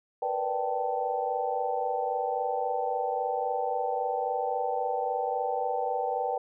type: tone cluster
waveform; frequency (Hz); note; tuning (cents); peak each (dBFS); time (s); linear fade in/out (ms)
sine; 472.2 / 495.9 / 589 / 776 / 877; A#4 / B4 / D5 / G5 / A5; +22 / +7 / +5 / -18 / -6; -38 / -32 / -36 / -30 / -35; 0.22-6.38; 5
effects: none